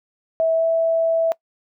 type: tone with pitch glide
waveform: sine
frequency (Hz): 651 to 657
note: E5 to E5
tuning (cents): -22 to -6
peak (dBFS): -15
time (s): 0.4-1.32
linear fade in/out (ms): 0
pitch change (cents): +16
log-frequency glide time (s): 0.54-0.65
effects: noise-tail reverb RT60 0.1 s tail -23 dB re dry